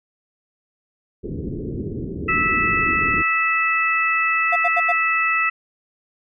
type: low-pass noise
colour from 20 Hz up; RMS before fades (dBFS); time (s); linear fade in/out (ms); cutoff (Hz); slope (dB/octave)
white; -28; 1.23-3.23; 20; 410; 48
type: harmonic tone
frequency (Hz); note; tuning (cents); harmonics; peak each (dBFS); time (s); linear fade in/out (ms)
655; E5; -11; 2 / 3 / 4; -21 / -21 / -21; 2.28-5.5; 10
type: tone bursts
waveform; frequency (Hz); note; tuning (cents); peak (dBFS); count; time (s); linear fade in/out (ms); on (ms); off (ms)
triangle; 698.5; F5; 0; -16; 4; 4.52-4.924; 10; 41; 80
effects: none